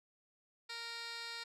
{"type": "tone with band-pass filter", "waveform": "15% pulse", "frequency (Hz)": 465.2, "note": "A#4", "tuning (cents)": -4, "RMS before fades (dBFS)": -45, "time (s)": [0.69, 1.44], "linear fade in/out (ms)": 10, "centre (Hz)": 3600, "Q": 2.2, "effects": ["resampled to 32000 Hz"]}